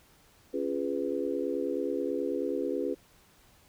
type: chord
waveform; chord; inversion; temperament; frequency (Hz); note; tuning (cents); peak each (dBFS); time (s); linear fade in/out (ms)
sine; C# dominant seventh; none; just; 277.2 / 346.5 / 415.8 / 498.9; C#4 / E#4 / G#4 / B4; 0 / -14 / +2 / +17; -34; 0.53-2.95; 20
effects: pink hiss -61 dBFS RMS until 3.68 s